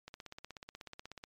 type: click train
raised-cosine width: 0.2 ms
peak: -29 dBFS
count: 20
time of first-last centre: 0.08-1.239 s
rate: 16.4 Hz
effects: MP3 96 kbps